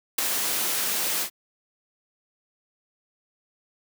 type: noise with ADSR envelope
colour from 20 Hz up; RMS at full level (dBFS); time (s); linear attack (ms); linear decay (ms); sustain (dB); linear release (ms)
white; -19; 0.18-1.3; 7; 6; -7; 84
effects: high-pass 200 Hz 12 dB/octave